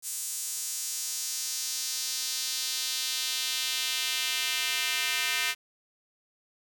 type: tone with high-pass filter sweep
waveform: square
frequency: 140 Hz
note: C#3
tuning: 18 cents sharp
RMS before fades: -31 dBFS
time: 0.02-5.55 s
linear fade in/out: 50 ms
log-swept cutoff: 7900 to 2200 Hz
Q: 1.6
effects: 8-bit